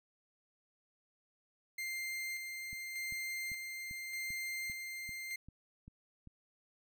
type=tone with tremolo; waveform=40% pulse; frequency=2098 Hz; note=C7; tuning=4 cents sharp; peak=-37 dBFS; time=1.78-5.36 s; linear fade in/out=5 ms; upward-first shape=square; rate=0.85 Hz; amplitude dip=35%
type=click train; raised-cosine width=5 ms; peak=-40 dBFS; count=10; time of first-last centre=2.73-6.273 s; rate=2.54 Hz
effects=none